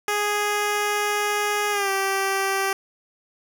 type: tone with pitch glide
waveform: 10% pulse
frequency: 414.7 to 389.2 Hz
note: G#4 to G4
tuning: -3 to -12 cents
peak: -13 dBFS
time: 0.08-2.73 s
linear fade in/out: 2 ms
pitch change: -109 cents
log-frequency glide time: 1.71-1.9 s
effects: none